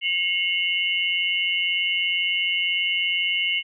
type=tone cluster; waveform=sine; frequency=2162 / 2783 / 2965 Hz; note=C#7 / F7 / F#7; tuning=-44 / -7 / +3 cents; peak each=-25 dBFS; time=0.01-3.63 s; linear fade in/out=50 ms; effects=none